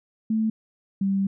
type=tone pair in turn; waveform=sine; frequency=220 / 195.3 Hz; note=A3 / G3; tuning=0 / -6 cents; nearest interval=major second; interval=206 cents; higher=first; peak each=-20 dBFS; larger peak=neither; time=0.3-0.5 / 1.01-1.27 s; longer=second; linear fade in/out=5 ms; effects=none